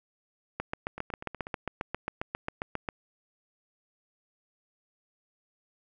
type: two click trains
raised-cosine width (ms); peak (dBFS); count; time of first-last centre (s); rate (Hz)
0.5; -16 / -24; 18 / 5; 0.6-2.888 / 0.98-1.469; 7.43 / 8.18
effects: none